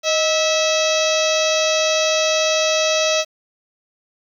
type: harmonic tone with a mistuned harmonic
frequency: 651 Hz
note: E5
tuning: 22 cents flat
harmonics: 1 / 2 / 3 / 4 / 5 / 6 / 7 / 8 / 9 / 10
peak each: -18 / -27 / -30 / -24 / -27 / -24 / -31 / -29 / -26 / -32 dBFS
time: 0.03-3.25 s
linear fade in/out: 50 ms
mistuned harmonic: 1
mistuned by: -69 cents
effects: 8-bit